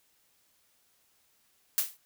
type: noise with exponential decay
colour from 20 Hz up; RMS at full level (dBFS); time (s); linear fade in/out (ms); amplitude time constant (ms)
blue; -23; 1.78-1.97; 0; 41
effects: white hiss -69 dBFS RMS until 2.05 s